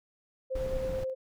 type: tone with tremolo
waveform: sine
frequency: 523 Hz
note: C5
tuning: 1 cent flat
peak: -30 dBFS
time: 0.5-1.15 s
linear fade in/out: 20 ms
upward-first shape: square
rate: 9.2 Hz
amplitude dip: 25%
type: noise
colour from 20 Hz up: brown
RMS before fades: -36 dBFS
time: 0.55-1.04 s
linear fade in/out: 5 ms
effects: none